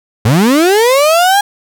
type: linear sweep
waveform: 35% pulse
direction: up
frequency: 98 to 828 Hz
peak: -5 dBFS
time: 0.25-1.41 s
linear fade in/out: 5 ms
effects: none